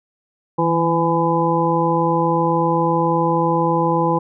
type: harmonic tone with a mistuned harmonic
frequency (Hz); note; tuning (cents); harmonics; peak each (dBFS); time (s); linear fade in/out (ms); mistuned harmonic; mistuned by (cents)
167.6; E3; +29; 1 / 2 / 3 / 5 / 6; -21 / -21 / -21 / -21 / -21; 0.58-4.19; 10; 1; -44
effects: none